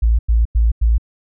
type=tone bursts; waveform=sine; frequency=56.5 Hz; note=A1; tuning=47 cents sharp; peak=-10 dBFS; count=4; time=0.02-0.982 s; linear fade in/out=10 ms; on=170 ms; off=94 ms; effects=none